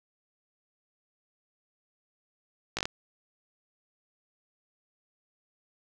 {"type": "slowing click train", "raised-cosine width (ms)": 0.2, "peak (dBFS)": -13, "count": 5, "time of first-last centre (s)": [2.77, 2.855], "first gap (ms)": 17, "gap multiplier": 1.15, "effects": []}